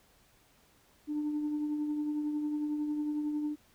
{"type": "tone with tremolo", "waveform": "sine", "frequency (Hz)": 298.7, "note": "D4", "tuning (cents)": 29, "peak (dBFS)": -27, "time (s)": [1.07, 3.56], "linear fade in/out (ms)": 50, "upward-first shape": "triangle", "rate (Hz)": 11, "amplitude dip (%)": 45, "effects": ["tanh soft clip ceiling -27 dBFS", "pink hiss -65 dBFS RMS until 3.74 s"]}